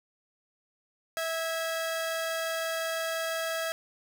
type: tone pair together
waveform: sawtooth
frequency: 652 / 1642.9 Hz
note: E5 / G#6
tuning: -19 / -19 cents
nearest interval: octave + major third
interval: 1600 cents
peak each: -27 / -32 dBFS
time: 1.17-3.72 s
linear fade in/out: 0 ms
effects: none